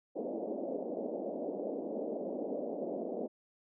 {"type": "band-pass noise", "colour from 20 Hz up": "white", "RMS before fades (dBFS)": -38, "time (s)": [0.15, 3.28], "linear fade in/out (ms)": 20, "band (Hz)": [210, 640], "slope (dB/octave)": 48, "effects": []}